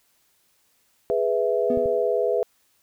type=chord; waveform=sine; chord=E major; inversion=first; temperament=equal; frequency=415.3 / 493.9 / 659.3 Hz; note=G#4 / B4 / E5; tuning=0 / 0 / 0 cents; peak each=-24 / -23 / -25 dBFS; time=1.1-2.43 s; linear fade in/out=0 ms
type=tone with exponential decay; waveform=triangle; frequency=246.9 Hz; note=B3; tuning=in tune; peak=-20 dBFS; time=1.7-2.11 s; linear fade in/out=2 ms; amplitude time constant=87 ms
type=clicks; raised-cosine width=5 ms; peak=-23 dBFS; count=2; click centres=1.774 / 1.858 s
effects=white hiss -65 dBFS RMS until 2.82 s